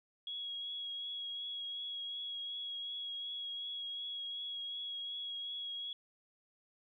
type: tone with vibrato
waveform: sine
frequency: 3322 Hz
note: G#7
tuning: in tune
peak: -39 dBFS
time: 0.27-5.93 s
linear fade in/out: 2 ms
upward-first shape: triangle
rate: 2.7 Hz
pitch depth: 19 cents each way
effects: 13-bit